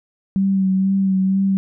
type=tone with vibrato; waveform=sine; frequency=192 Hz; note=G3; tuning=36 cents flat; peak=-14 dBFS; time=0.36-1.57 s; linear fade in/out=0 ms; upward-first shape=sine; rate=2.1 Hz; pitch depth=27 cents each way; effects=none